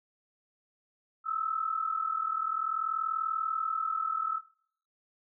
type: tone pair together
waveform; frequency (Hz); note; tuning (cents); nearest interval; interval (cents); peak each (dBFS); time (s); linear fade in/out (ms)
sine; 1278 / 1318.5; D#6 / E6; +46 / 0; minor second; 54; -33 / -31; 1.24-4.41; 50
effects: noise-tail reverb RT60 0.6 s tail -23 dB re dry